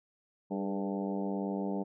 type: harmonic tone with a mistuned harmonic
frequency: 98 Hz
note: G2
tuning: in tune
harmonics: 2 / 3 / 4 / 5 / 6 / 7 / 8 / 9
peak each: -34 / -38 / -40 / -42 / -44 / -45 / -46 / -47 dBFS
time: 0.5-1.84 s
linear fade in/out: 20 ms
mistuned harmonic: 4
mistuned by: +53 cents
effects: none